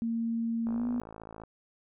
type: tone with pitch glide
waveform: sine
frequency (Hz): 229.6 to 242.8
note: A#3 to B3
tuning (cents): -26 to -29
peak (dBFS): -28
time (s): 0.02-1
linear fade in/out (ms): 0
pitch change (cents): +97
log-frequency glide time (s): 0.71-0.87
type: click train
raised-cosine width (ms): 1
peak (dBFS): -30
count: 43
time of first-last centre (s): 0.67-1.436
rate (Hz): 54.8
effects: none